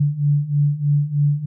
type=beating tone pair; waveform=sine; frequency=143.5 / 146.7 Hz; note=D3 / D3; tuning=-40 / -2 cents; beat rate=3.2 Hz; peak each=-20 / -17 dBFS; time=0-1.46 s; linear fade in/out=10 ms; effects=none